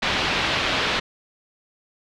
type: low-pass noise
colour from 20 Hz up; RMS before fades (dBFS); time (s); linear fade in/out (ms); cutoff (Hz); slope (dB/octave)
white; -23; 0.02-1; 10; 3800; 24
effects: none

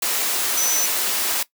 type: tone in noise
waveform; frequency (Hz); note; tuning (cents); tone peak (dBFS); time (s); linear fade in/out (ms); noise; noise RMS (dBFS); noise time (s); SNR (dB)
sine; 6000; F#8; +23; -19; 0.57-0.86; 5; white; -22; 0.02-1.43; 0
effects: noise-tail reverb RT60 0.1 s tail -18 dB re dry + high-pass 300 Hz 12 dB/octave

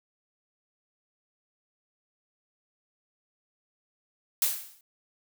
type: noise with exponential decay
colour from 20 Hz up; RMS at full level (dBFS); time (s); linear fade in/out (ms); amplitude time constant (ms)
blue; -22; 4.42-4.81; 2; 83
effects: none

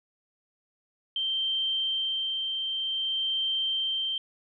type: tone with tremolo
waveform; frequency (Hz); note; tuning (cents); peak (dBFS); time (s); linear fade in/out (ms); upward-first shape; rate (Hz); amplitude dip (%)
sine; 3136; G7; 0; -25; 1.16-4.18; 2; sine; 0.53; 30
effects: none

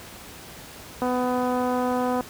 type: click train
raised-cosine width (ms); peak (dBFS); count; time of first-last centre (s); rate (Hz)
1; -13; 298; 1.02-2.208; 250
effects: pink hiss -42 dBFS RMS until 2.29 s + high-pass 60 Hz 12 dB/octave

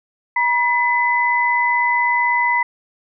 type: tone pair together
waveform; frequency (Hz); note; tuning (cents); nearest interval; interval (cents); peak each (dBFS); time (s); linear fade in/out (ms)
sine; 961 / 2011; B5 / B6; -48 / +31; octave + minor second; 1279; -17; 0.36-2.63; 5
effects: none

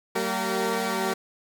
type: tone cluster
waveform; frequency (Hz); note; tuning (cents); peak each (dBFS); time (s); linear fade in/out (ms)
15% pulse; 190.7 / 229.1 / 383.5 / 459.9; G3 / A#3 / G4 / A#4; -47 / -30 / -38 / -23; -24; 0.15-1.14; 10
effects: none

